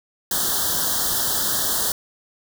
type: band-stop noise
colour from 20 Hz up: white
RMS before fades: -22 dBFS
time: 0.31-1.92 s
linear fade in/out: 2 ms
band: 1800 to 3100 Hz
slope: 96 dB/octave
effects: none